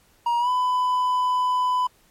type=tone with pitch glide; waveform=triangle; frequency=947 to 1001 Hz; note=A#5 to B5; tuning=+27 to +23 cents; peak=-17 dBFS; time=0.26-1.87 s; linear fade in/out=5 ms; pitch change=+96 cents; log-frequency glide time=0.39-0.49 s; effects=pink hiss -59 dBFS RMS until 2.1 s + MP3 64 kbps